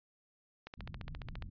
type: click train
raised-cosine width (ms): 0.3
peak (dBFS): -29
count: 12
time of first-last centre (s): 0.67-1.423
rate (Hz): 14.6
type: low-pass noise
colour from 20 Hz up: pink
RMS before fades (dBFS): -46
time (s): 0.77-1.5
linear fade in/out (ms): 10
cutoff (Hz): 180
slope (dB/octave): 24
effects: resampled to 11025 Hz